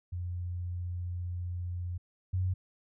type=tone pair in turn; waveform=sine; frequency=88.5 / 92.22 Hz; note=F2 / F#2; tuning=+23 / -5 cents; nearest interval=minor second; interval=72 cents; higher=second; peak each=-33 / -27 dBFS; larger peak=second; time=0.12-1.98 / 2.33-2.54 s; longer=first; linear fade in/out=10 ms; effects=none